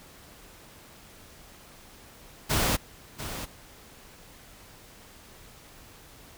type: noise with echo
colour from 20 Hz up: pink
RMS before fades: -25 dBFS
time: 2.49-2.77 s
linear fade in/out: 20 ms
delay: 690 ms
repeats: 1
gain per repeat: -11 dB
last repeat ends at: 3.46 s
effects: pink hiss -51 dBFS RMS until 6.37 s